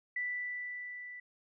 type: tone with level ramp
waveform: sine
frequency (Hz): 1975.5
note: B6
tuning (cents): 0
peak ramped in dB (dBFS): -32 to -44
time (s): 0.16-1.2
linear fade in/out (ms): 5
effects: none